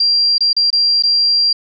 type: tone with dropouts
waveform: sine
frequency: 4748 Hz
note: D8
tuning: 18 cents sharp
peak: -10 dBFS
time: 0-1.53 s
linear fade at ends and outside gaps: 5 ms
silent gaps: 0.382-0.406 / 0.531-0.565 / 0.704-0.728 / 1.025-1.035 s
effects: none